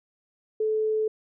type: tone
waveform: sine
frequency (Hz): 434.1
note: A4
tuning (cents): -23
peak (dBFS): -22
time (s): 0.6-1.08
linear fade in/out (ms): 5
effects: none

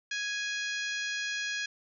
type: harmonic tone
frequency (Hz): 830.6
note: G#5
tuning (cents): 0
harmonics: 2 / 3 / 4 / 5 / 6 / 7 / 8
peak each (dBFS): -34 / -38 / -40 / -42 / -44 / -45 / -46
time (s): 0.11-1.66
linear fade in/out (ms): 5
effects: none

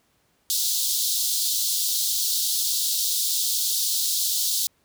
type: high-pass noise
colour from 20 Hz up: pink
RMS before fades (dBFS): -24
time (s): 0.5-4.67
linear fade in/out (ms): 0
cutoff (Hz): 3600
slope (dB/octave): 48
effects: pink hiss -66 dBFS RMS until 4.84 s + high-pass 60 Hz 12 dB/octave

